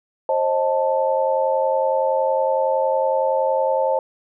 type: chord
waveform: sine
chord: A diminished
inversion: first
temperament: equal with one note detuned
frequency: 531.5 / 622.3 / 880 Hz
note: C5 / Eb5 / A5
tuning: +27 / 0 / 0 cents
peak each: -19 / -23 / -22 dBFS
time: 0.29-3.99 s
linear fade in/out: 2 ms
effects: none